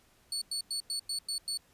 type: tone bursts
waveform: 30% pulse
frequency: 4435 Hz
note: C#8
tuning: in tune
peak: -29 dBFS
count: 7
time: 0.32-1.574 s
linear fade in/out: 2 ms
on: 96 ms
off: 97 ms
effects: pink hiss -65 dBFS RMS until 1.73 s + resampled to 32000 Hz